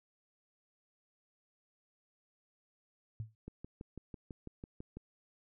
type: tone with exponential decay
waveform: sine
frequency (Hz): 110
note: A2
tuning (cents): 0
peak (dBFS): -34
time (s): 3.2-3.35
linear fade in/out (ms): 0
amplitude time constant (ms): 31
type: click train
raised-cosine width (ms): 3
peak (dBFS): -32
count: 10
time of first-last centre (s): 3.48-4.97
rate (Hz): 6.04
effects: none